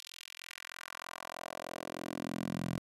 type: tone with high-pass filter sweep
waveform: 10% pulse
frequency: 43.22 Hz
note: F1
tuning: 17 cents flat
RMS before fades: -42 dBFS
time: 0-2.78 s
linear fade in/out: 0 ms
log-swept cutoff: 3800 to 140 Hz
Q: 1.7
effects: resampled to 32000 Hz